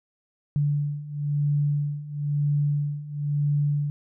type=beating tone pair; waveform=sine; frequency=145 / 146 Hz; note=D3 / D3; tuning=-22 / -10 cents; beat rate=1 Hz; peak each=-27 / -24 dBFS; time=0.56-3.9 s; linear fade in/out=0 ms; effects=none